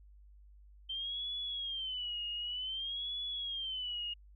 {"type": "tone with vibrato", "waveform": "sine", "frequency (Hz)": 3122, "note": "G7", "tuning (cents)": -8, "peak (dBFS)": -36, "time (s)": [0.89, 4.14], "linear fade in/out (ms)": 10, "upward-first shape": "sine", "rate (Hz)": 0.54, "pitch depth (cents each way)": 150, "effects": ["added 50 Hz sine -55 dBFS peak until 4.35 s"]}